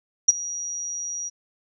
sine tone with ADSR envelope, 5760 Hz, F#8, 47 cents flat, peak -8 dBFS, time 0.28-1.3 s, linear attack 10 ms, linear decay 23 ms, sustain -20 dB, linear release 25 ms, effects none

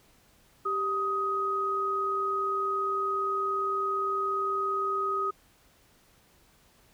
sine tone pair together, 392 / 1254.6 Hz, G4 / D#6, 0 / +14 cents, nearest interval octave + minor sixth, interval 2014 cents, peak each -33 / -27 dBFS, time 0.65-5.31 s, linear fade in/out 10 ms, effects pink hiss -62 dBFS RMS until 6.93 s

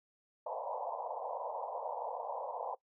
white band-pass noise, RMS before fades -40 dBFS, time 0.46-2.75 s, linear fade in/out 5 ms, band 480 to 1000 Hz, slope 96 dB/octave, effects noise-tail reverb RT60 0.1 s tail -20 dB re dry

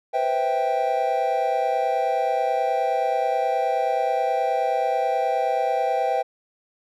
triangle chord, C major seventh, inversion third, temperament equal with one note detuned, 493.9 / 523.3 / 654.3 / 784 Hz, B4 / C5 / E5 / G5, 0 / 0 / -13 / 0 cents, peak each -26 / -26 / -24 / -21 dBFS, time 0.13-6.23 s, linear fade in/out 20 ms, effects none

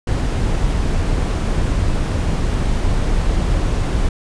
brown noise, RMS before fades -17 dBFS, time 0.07-4.09 s, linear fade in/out 5 ms, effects resampled to 22050 Hz

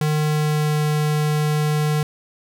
square tone with pitch glide, 152.2 to 151.06 Hz, D#3 to D3, -38 to +49 cents, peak -18 dBFS, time 0.01-2.03 s, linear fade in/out 2 ms, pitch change -13 cents, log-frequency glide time 0.18-0.79 s, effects none

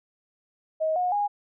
sine tone with pitch steps, 632 / 723 / 821 Hz, D#5 / F#5 / G#5, +27 / -40 / -20 cents, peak -22 dBFS, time 0.8-1.28 s, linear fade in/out 20 ms, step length 160 ms, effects none

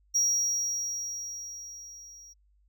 triangle tone with level ramp, 5680 Hz, F8, 28 cents sharp, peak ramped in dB -20 to -47 dBFS, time 0.14-2.34 s, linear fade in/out 20 ms, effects added 50 Hz sine -62 dBFS peak until 2.68 s

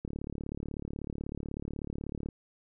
click train, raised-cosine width 3 ms, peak -24 dBFS, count 82, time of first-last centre 0.05-2.288 s, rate 36.2 Hz, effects none

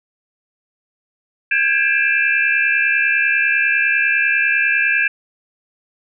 sine tone cluster, 1604 / 1674 / 2383 / 2640 Hz, G6 / G#6 / D7 / E7, +39 / +13 / +25 / +2 cents, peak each -19 dBFS, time 1.51-5.08 s, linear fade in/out 5 ms, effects none

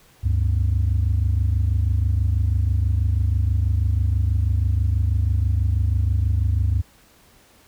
sine tone pair together, 71.83 / 98 Hz, D2 / G2, -38 / 0 cents, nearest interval perfect fourth, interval 538 cents, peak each -18 dBFS, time 0.23-6.82 s, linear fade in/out 20 ms, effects tanh soft clip ceiling -13 dBFS + pink hiss -54 dBFS RMS until 7.67 s

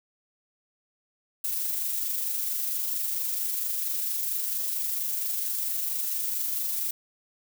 violet noise with amplitude modulation, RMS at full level -28 dBFS, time 1.44-6.91 s, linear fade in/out 5 ms, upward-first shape sine, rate 24.4 Hz, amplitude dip 30%, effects none

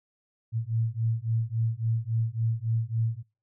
sine beating tone pair, 111.8 / 115.4 Hz, A2 / A#2, +28 / -17 cents, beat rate 3.6 Hz, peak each -28 dBFS, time 0.52-3.23 s, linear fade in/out 50 ms, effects noise-tail reverb RT60 0.3 s tail -24 dB re dry

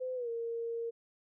sine tone with pitch glide, 511 to 463.2 Hz, C5 to A#4, -41 to -11 cents, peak -34 dBFS, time 0-0.91 s, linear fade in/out 20 ms, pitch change -170 cents, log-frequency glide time 0.15-0.29 s, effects none

